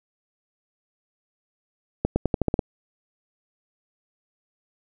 accelerating click train, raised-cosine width 2 ms, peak -7 dBFS, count 8, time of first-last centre 2.05-2.592 s, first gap 110 ms, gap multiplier 0.88, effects none

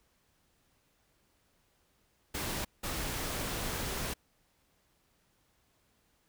pink noise bursts at uneven times, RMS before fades -36 dBFS, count 2, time 2.34-2.65 / 2.83-4.14 s, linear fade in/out 10 ms, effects pink hiss -72 dBFS RMS until 6.28 s

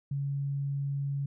sine tone, 140 Hz, C#3, 18 cents sharp, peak -29 dBFS, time 0.11-1.26 s, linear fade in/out 5 ms, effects none

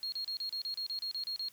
sine tone bursts, 4269 Hz, C8, 34 cents sharp, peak -33 dBFS, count 12, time 0.03-1.485 s, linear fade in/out 0 ms, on 91 ms, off 33 ms, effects tanh soft clip ceiling -31 dBFS + white hiss -61 dBFS RMS until 1.52 s

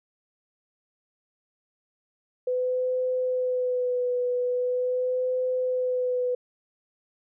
sine tone with vibrato, 501 Hz, B4, 25 cents sharp, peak -23 dBFS, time 2.47-6.35 s, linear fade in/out 5 ms, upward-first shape sine, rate 0.42 Hz, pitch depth 25 cents each way, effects none

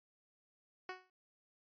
10% pulse tone with exponential decay, 370 Hz, F#4, in tune, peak -31 dBFS, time 0.89-1.1 s, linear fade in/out 2 ms, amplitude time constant 44 ms, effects resampled to 11025 Hz

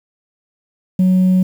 sine tone, 185 Hz, F#3, in tune, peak -7 dBFS, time 0.99-1.43 s, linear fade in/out 5 ms, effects tanh soft clip ceiling -8 dBFS + 7-bit

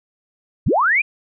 sine linear sweep, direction up, 43.65 to 2502 Hz, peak -13 dBFS, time 0.66-1.02 s, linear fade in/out 10 ms, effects none

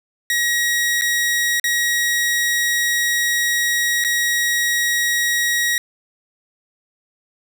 sawtooth tone with dropouts, 1900 Hz, A#6, 33 cents sharp, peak -13 dBFS, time 0.3-5.78 s, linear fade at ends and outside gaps 1 ms, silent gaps 1.012-1.019 / 1.598-1.641 / 4.04-4.047 s, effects none

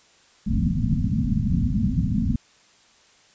white low-pass noise, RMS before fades -22 dBFS, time 0.46-2.36 s, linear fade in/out 5 ms, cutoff 250 Hz, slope 96 dB/octave, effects white hiss -56 dBFS RMS until 3.34 s + resampled to 16000 Hz

